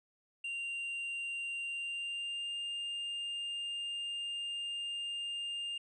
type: tone with pitch glide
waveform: triangle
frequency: 2775 to 2807 Hz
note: F7 to F7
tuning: -12 to +8 cents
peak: -35 dBFS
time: 0.44-5.78 s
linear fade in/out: 5 ms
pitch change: +20 cents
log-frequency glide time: 1.63-2.54 s
effects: resampled to 24000 Hz